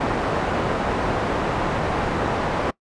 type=low-pass noise; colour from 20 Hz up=white; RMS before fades=-23 dBFS; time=0-2.71 s; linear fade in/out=10 ms; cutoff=920 Hz; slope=12 dB/octave; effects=noise-tail reverb RT60 0.1 s tail -21 dB re dry + resampled to 22050 Hz